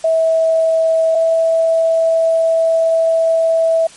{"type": "tone pair in turn", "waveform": "sine", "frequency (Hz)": [649, 654.3], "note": ["E5", "E5"], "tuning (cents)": [-27, -13], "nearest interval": "unison", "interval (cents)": 14, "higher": "second", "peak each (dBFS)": -10, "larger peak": "neither", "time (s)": [[0.04, 1.15], [1.15, 3.87]], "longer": "second", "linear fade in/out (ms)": 5, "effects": ["white hiss -40 dBFS RMS until 3.96 s", "MP3 48 kbps"]}